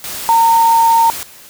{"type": "tone in noise", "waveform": "sine", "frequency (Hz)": 916, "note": "A#5", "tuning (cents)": -31, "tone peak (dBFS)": -7, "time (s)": [0.29, 1.1], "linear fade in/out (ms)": 0, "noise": "white", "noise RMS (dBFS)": -25, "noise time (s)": [0.04, 1.23], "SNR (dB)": 15, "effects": ["white hiss -39 dBFS RMS until 1.49 s"]}